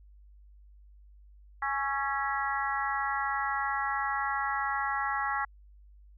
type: harmonic tone with a mistuned harmonic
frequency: 277.2 Hz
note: C#4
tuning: in tune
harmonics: 3 / 4 / 5 / 6 / 7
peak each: -33 / -34 / -35 / -36 / -36 dBFS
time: 1.62-5.45 s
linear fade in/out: 5 ms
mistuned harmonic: 5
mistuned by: -45 cents
effects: added 50 Hz sine -52 dBFS peak until 6.17 s